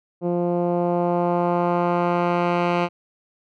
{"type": "tone with low-pass filter sweep", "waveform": "10% pulse", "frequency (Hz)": 174.61, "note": "F3", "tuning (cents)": 0, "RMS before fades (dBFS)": -21, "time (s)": [0.21, 2.89], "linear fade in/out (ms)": 50, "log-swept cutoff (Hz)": [440, 2500], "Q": 1.1, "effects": []}